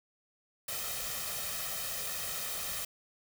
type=noise with comb filter; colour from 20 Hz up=white; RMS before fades=-37 dBFS; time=0.68-2.85 s; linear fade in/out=5 ms; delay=1.6 ms; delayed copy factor=+0.65; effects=none